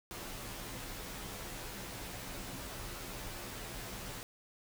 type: noise with comb filter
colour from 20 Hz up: pink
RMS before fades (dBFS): -44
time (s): 0.11-4.23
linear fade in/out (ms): 0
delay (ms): 13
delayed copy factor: -0.75
effects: none